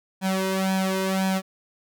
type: tone with flanger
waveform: sawtooth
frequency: 190.2 Hz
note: F#3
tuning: 48 cents sharp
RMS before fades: -24 dBFS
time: 0.21-1.42 s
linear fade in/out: 50 ms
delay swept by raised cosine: 1.2 to 2.01 ms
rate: 1.9 Hz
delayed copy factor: +0.9
effects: none